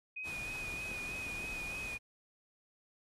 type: tone with vibrato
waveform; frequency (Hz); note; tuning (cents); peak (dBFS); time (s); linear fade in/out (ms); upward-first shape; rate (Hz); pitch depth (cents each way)
sine; 2489; D#7; 0; -39; 0.16-1.98; 10; sine; 3.2; 27
type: low-pass noise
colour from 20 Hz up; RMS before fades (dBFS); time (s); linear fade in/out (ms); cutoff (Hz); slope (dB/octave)
pink; -47; 0.23-1.99; 50; 12000; 48
type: click train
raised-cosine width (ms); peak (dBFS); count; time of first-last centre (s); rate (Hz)
2; -36; 6; 0.74-1.617; 5.7
effects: none